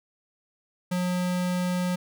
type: tone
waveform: square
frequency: 180 Hz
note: F#3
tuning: 47 cents flat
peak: -25 dBFS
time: 0.91-1.96 s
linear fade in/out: 10 ms
effects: none